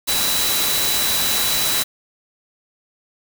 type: tone in noise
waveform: sine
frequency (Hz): 3943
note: B7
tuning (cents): -4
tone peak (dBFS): -23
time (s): 0.07-1.84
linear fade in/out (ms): 20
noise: white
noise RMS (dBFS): -20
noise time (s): 0.07-1.84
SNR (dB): -6
effects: none